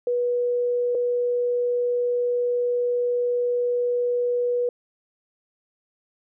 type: tone pair in turn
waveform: sine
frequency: 486.9 / 486.9 Hz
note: B4 / B4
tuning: -25 / -25 cents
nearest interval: unison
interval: 0 cents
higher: neither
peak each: -20 dBFS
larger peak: neither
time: 0.07-0.95 / 0.95-4.69 s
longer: second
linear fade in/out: 2 ms
effects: none

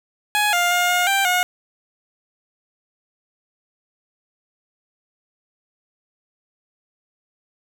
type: tone with pitch steps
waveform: 15% pulse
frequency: 837 / 703 / 710 / 714 / 786 / 722 Hz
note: G#5 / F5 / F5 / F5 / G5 / F#5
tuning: +13 / +11 / +28 / +38 / +4 / -43 cents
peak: -10 dBFS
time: 0.35-1.43 s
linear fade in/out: 0 ms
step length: 180 ms
effects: none

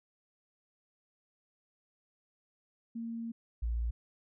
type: tone pair in turn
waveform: sine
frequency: 230 / 57.83 Hz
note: A#3 / A#1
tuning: -23 / -13 cents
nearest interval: 2 octaves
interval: 2390 cents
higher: first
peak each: -36 / -30 dBFS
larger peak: second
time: 2.95-3.32 / 3.62-3.91 s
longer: first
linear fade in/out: 10 ms
effects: none

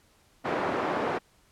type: band-pass noise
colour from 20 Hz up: pink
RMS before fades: -29 dBFS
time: 0.44-1.19 s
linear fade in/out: 20 ms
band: 300 to 1300 Hz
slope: 12 dB/octave
effects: pink hiss -63 dBFS RMS until 1.51 s + low-pass 12000 Hz 12 dB/octave

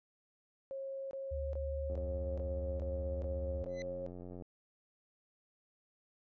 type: tone bursts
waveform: sine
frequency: 541 Hz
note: C#5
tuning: 42 cents flat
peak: -39 dBFS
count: 8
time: 0.71-4.064 s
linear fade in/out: 0 ms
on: 400 ms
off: 22 ms
type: tone with pitch glide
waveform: sine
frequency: 72.2 to 73.04 Hz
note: D2 to D2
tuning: -29 to -9 cents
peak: -37 dBFS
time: 1.31-3.63 s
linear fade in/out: 10 ms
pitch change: +20 cents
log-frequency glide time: 1.78-3.29 s
type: click train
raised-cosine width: 2 ms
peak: -35 dBFS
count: 226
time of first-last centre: 1.9-4.422 s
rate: 89.2 Hz
type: tone with exponential growth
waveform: sawtooth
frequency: 2018 Hz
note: B6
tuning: 37 cents sharp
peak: -39 dBFS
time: 3.68-3.82 s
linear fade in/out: 1 ms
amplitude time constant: 30 ms
effects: resampled to 16000 Hz

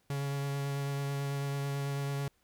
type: tone with vibrato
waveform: 45% pulse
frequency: 140 Hz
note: C#3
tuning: 18 cents sharp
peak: -32 dBFS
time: 0.1-2.28 s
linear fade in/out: 2 ms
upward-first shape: triangle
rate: 9.1 Hz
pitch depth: 14 cents each way
effects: pink hiss -72 dBFS RMS until 2.43 s

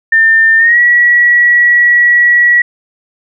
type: tone with pitch glide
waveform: sine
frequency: 1800 to 1929.2 Hz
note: A6 to B6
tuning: +39 to -41 cents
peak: -4 dBFS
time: 0.12-2.62 s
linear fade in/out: 5 ms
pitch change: +120 cents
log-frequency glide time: 0.58-0.79 s
effects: none

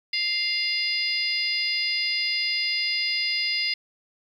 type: harmonic tone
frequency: 698.5 Hz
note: F5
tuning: in tune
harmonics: 3 / 4 / 5 / 6 / 7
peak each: -28 / -31 / -36 / -33 / -26 dBFS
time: 0.13-3.74 s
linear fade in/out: 5 ms
effects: 9-bit

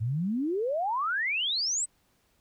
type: exponential sweep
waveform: sine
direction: up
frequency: 103.83 to 8372 Hz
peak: -26 dBFS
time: 0-1.86 s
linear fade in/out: 20 ms
effects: pink hiss -69 dBFS RMS until 2.4 s

